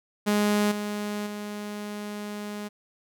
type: tone with level steps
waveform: sawtooth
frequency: 207.7 Hz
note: G#3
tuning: in tune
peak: -17 / -25 / -29 dBFS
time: 0.26-2.69 s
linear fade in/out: 20 ms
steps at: 0.71 / 1.26 s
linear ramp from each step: 10 ms
effects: none